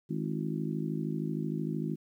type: harmonic tone with a mistuned harmonic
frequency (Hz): 53.1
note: G#1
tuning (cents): +39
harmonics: 3 / 4 / 5 / 6 / 7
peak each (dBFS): -34 / -36 / -38 / -40 / -41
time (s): 0.09-1.96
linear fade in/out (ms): 20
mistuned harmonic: 7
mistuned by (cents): -60
effects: 11-bit